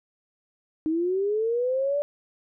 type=linear sweep; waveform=sine; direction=up; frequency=307.9 to 587.3 Hz; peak=-22 dBFS; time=0.86-2.02 s; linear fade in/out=0 ms; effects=none